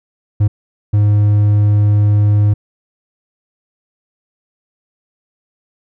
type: tone bursts at uneven times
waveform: triangle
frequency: 103.83 Hz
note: G#2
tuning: in tune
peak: -6 dBFS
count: 2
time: 0.4-0.48 / 0.93-2.54 s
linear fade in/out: 10 ms
effects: none